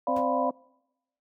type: chord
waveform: sine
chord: B diminished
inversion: first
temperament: equal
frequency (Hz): 587.3 / 698.5 / 987.8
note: D5 / F5 / B5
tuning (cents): 0 / 0 / 0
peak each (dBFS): -29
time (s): 0.07-0.5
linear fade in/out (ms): 2
type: harmonic tone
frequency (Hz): 260.4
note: C4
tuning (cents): -8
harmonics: 1 / 2 / 3 / 4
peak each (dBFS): -30 / -32 / -42 / -42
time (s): 0.08-0.51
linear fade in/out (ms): 5
type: noise with exponential decay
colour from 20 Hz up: brown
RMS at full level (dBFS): -31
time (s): 0.16-0.28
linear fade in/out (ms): 5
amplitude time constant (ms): 24
effects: noise-tail reverb RT60 0.9 s tail -25 dB re dry + high-pass 150 Hz 12 dB/octave